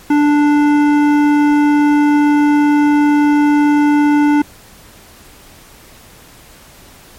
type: tone with hard clipping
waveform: sine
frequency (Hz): 293.7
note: D4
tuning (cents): 0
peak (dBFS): -10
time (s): 0.1-4.42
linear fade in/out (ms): 5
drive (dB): 13
effects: pink hiss -41 dBFS RMS until 7.18 s + MP3 64 kbps